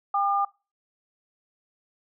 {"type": "tone pair together", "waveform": "sine", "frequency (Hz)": [798.7, 1206], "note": ["G5", "D6"], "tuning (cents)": [32, 46], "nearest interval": "perfect fifth", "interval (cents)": 714, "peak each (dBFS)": -24, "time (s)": [0.14, 0.45], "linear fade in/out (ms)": 5, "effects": ["noise-tail reverb RT60 0.3 s tail -23 dB re dry"]}